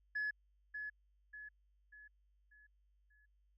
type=tone with echo; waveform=sine; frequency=1702 Hz; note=G#6; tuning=42 cents sharp; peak=-34 dBFS; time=0.15-0.31 s; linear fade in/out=10 ms; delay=590 ms; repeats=5; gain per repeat=-7 dB; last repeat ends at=3.26 s; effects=tanh soft clip ceiling -33 dBFS + added 50 Hz sine -70 dBFS peak until 3.57 s